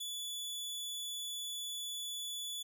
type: tone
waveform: sawtooth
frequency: 3444 Hz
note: A7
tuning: 38 cents flat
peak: -36 dBFS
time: 0-2.63 s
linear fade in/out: 10 ms
effects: none